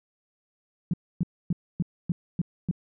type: tone bursts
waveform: sine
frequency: 172.8 Hz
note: F3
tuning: 18 cents flat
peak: -21 dBFS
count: 7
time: 0.91-2.712 s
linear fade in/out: 2 ms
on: 26 ms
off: 270 ms
effects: none